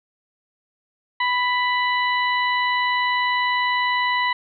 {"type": "harmonic tone", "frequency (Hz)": 990, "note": "B5", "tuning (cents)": 4, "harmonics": [1, 2, 3, 4], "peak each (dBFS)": [-21, -22, -30, -31], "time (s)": [1.2, 4.33], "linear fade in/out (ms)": 5, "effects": []}